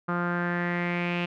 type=tone with low-pass filter sweep; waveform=sawtooth; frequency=174.61 Hz; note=F3; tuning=in tune; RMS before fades=-28 dBFS; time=0.08-1.26 s; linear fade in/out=10 ms; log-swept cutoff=1300 to 2700 Hz; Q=5.1; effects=none